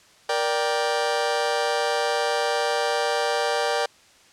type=chord; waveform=sawtooth; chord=G minor; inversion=first; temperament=just; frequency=470.4 / 588 / 784 Hz; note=Bb4 / D5 / G5; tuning=+16 / +2 / 0 cents; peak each=-22 dBFS; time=0.29-3.86 s; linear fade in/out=5 ms; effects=white hiss -54 dBFS RMS until 4.32 s + low-pass 7000 Hz 12 dB/octave